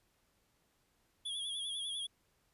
square tone with vibrato, 3344 Hz, G#7, 11 cents sharp, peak -38 dBFS, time 1.25-2.07 s, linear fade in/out 10 ms, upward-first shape sine, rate 10 Hz, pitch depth 64 cents each way, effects pink hiss -75 dBFS RMS until 2.53 s + resampled to 32000 Hz

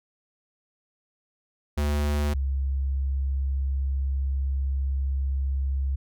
square / sine tone pair in turn, 73.42 / 67.67 Hz, D2 / C#2, 0 / -41 cents, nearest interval minor second, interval 141 cents, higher first, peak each -23 / -23 dBFS, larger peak neither, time 1.77-2.34 / 2.34-5.96 s, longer second, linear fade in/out 10 ms, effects none

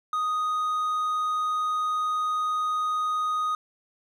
triangle tone, 1244.5 Hz, D#6, in tune, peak -22 dBFS, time 0.13-3.55 s, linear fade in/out 2 ms, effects none

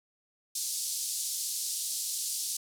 white band-pass noise, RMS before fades -34 dBFS, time 0.55-2.57 s, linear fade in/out 5 ms, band 4300 to 11000 Hz, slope 24 dB/octave, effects none

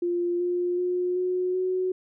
sine tone with pitch steps, 349.2 / 354.3 / 359.4 / 364.7 / 370 Hz, F4 / F4 / F4 / F#4 / F#4, 0 / +25 / +50 / -25 / 0 cents, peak -23 dBFS, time 0.02-1.92 s, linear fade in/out 5 ms, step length 380 ms, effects none

